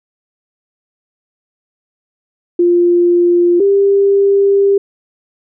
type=tone pair in turn; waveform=sine; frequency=349.2 / 397.5 Hz; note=F4 / G4; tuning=0 / +24 cents; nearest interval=major second; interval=224 cents; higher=second; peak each=-7 dBFS; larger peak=neither; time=2.59-3.6 / 3.6-4.78 s; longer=second; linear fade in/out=5 ms; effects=none